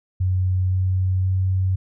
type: tone with pitch steps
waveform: sine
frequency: 92.5 / 93.2 / 93.9 Hz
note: F#2 / F#2 / F#2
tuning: 0 / +13 / +26 cents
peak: -17 dBFS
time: 0.2-1.76 s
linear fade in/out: 10 ms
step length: 520 ms
effects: none